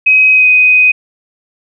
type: tone with pitch glide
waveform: sine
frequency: 2532 to 2504 Hz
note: D#7 to D#7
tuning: +30 to +10 cents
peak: -4 dBFS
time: 0.06-0.92 s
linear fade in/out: 10 ms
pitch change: -20 cents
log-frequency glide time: 0.32-0.47 s
effects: none